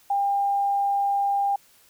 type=tone; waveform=sine; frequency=800 Hz; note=G5; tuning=35 cents sharp; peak=-20 dBFS; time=0.1-1.56 s; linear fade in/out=5 ms; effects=white hiss -57 dBFS RMS until 1.89 s